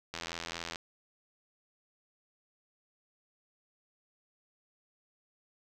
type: click train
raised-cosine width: 0.2 ms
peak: -20 dBFS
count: 53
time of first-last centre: 0.14-0.758 s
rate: 84.1 Hz
effects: none